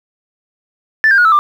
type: tone with pitch steps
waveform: sine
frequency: 1760 / 1595.4 / 1446.2 / 1310.9 / 1188.3 Hz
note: A6 / G6 / F#6 / E6 / D6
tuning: 0 / +30 / -40 / -10 / +20 cents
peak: -5 dBFS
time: 1.04-1.39 s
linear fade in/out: 0 ms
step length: 70 ms
effects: tanh soft clip ceiling -3 dBFS + 7-bit